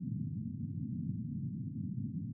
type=band-pass noise; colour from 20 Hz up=pink; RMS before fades=-39 dBFS; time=0-2.33 s; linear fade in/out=20 ms; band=100 to 250 Hz; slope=48 dB/octave; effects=none